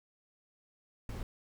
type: noise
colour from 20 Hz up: brown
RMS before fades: -39 dBFS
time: 1.09-1.23 s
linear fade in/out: 2 ms
effects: none